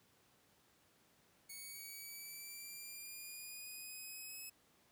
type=linear sweep; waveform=5% pulse; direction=up; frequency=2217 to 2579 Hz; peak=-39 dBFS; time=1.49-4.5 s; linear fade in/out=10 ms; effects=pink hiss -71 dBFS RMS until 4.91 s + high-pass 100 Hz 12 dB/octave